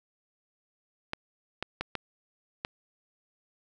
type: clicks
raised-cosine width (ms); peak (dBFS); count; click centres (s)
0.3; -15; 5; 1.134 / 1.626 / 1.81 / 1.953 / 2.649
effects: none